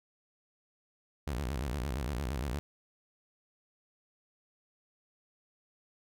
sawtooth tone with vibrato, 65.8 Hz, C2, 10 cents sharp, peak -29 dBFS, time 1.27-2.59 s, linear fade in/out 0 ms, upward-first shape square, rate 8.7 Hz, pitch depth 190 cents each way, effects none

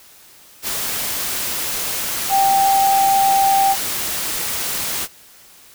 sine tone in noise, 784 Hz, G5, in tune, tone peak -12 dBFS, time 2.29-3.76 s, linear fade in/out 50 ms, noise white, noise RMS -23 dBFS, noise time 0.62-5.08 s, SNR +8 dB, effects white hiss -46 dBFS RMS until 5.74 s

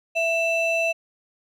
triangle ring-modulated tone, 1661.2 Hz, G#6, in tune, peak -15 dBFS, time 0.15-0.93 s, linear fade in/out 20 ms, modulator 999 Hz, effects none

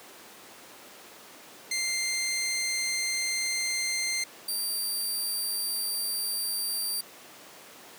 15% pulse tone pair in turn, 2093 / 4699 Hz, C7 / D8, 0 / 0 cents, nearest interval octave + major second, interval 1400 cents, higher second, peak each -21 / -22 dBFS, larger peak first, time 1.71-4.24 / 4.48-7.01 s, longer neither, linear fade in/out 5 ms, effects pink hiss -48 dBFS RMS until 7.98 s + high-pass 300 Hz 12 dB/octave

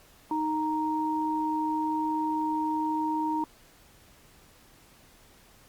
sine tone pair together, 311.1 / 932.3 Hz, D#4 / A#5, 0 / 0 cents, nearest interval octave + perfect fifth, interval 1900 cents, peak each -29 / -28 dBFS, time 0.31-3.44 s, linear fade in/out 2 ms, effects pink hiss -57 dBFS RMS until 5.68 s + Opus 48 kbps

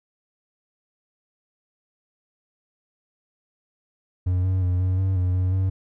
triangle tone with pitch steps, 90.8 / 93.5 / 90.2 / 92.5 / 95.1 / 90.7 / 92 / 94.7 Hz, F#2 / F#2 / F#2 / F#2 / F#2 / F#2 / F#2 / F#2, -32 / +19 / -44 / 0 / +48 / -34 / -9 / +41 cents, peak -17 dBFS, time 4.26-5.7 s, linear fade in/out 10 ms, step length 180 ms, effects none

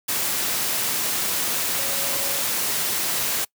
sine tone in noise, 554.4 Hz, C#5, in tune, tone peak -35 dBFS, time 1.78-2.42 s, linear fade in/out 10 ms, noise white, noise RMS -24 dBFS, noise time 0.08-3.45 s, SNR -14 dB, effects noise-tail reverb RT60 0.1 s tail -24 dB re dry + high-pass 100 Hz 12 dB/octave

